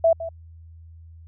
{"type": "tone with echo", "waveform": "sine", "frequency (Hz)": 660, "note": "E5", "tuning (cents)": 2, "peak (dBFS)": -13, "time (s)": [0.04, 0.13], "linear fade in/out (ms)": 5, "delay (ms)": 160, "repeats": 1, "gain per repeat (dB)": -14, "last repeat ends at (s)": 0.29, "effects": ["added 82 Hz sine -42 dBFS peak until 1.27 s"]}